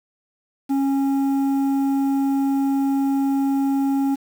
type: tone with low-pass filter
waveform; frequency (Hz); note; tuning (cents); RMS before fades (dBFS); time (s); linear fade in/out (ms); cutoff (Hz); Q
square; 274; C#4; -20; -20; 0.69-4.16; 20; 590; 3.5
effects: 7-bit

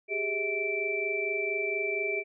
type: tone cluster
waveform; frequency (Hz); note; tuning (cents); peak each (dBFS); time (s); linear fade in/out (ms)
sine; 390.2 / 414.5 / 644 / 2334; G4 / G#4 / E5 / D7; -8 / -3 / -41 / -11; -35 / -34 / -38 / -30; 0.08-2.24; 50
effects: none

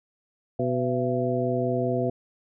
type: harmonic tone with a mistuned harmonic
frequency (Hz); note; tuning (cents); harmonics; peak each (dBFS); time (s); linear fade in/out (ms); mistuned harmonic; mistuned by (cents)
125; B2; +21; 1 / 2 / 3 / 4 / 5; -29 / -29 / -29 / -29 / -29; 0.59-2.1; 5; 5; +120
effects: none

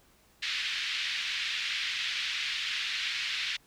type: band-pass noise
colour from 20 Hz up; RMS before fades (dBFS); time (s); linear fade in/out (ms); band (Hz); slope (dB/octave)
white; -33; 0.42-3.57; 10; 1800 to 3900; 24
effects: pink hiss -63 dBFS RMS until 3.66 s

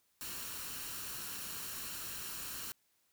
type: noise with comb filter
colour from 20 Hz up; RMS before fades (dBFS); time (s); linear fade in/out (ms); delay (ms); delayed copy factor
white; -43; 0.21-2.72; 0; 0.71; +0.5
effects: white hiss -75 dBFS RMS until 3.12 s

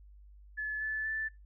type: tone with pitch steps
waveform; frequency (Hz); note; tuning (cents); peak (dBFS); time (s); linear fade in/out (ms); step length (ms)
sine; 1721 / 1739 / 1758; A6 / A6 / A6; -39 / -21 / -2; -32; 0.57-1.29; 20; 240
effects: noise-tail reverb RT60 0.2 s tail -20 dB re dry + added 50 Hz sine -52 dBFS peak until 1.45 s

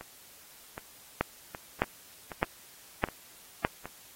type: two click trains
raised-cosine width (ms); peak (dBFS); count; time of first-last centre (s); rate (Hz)
0.5; -24 / -9; 6 / 5; 0.01-3.856 / 1.21-3.649; 1.3 / 1.64
effects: white hiss -54 dBFS RMS until 4.15 s + AAC 48 kbps

